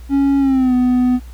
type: tone with pitch glide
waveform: triangle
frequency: 277.2 to 249.8 Hz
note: C#4 to B3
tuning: 0 to +20 cents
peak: -9 dBFS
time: 0.09-1.2 s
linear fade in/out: 50 ms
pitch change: -180 cents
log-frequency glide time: 0.39-0.74 s
effects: added 60 Hz sine -31 dBFS peak until 1.33 s + pink hiss -48 dBFS RMS until 1.33 s